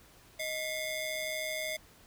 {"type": "ring-modulated tone", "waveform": "sawtooth", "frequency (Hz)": 1387, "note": "F6", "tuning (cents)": -12, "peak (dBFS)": -27, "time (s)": [0.39, 1.77], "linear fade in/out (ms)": 10, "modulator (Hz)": 760, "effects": ["pink hiss -59 dBFS RMS until 2.06 s"]}